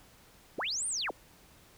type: linear two-way sweep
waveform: sine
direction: up then down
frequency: 146.83 to 9397 to 171.5 Hz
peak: -31 dBFS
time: 0.58-1.11 s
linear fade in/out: 5 ms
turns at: 0.87 s
effects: pink hiss -59 dBFS RMS until 1.77 s